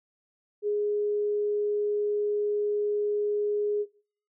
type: tone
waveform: sine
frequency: 415.3 Hz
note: G#4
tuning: in tune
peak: -24 dBFS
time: 0.62-3.86 s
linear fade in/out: 50 ms
effects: noise-tail reverb RT60 0.5 s tail -21 dB re dry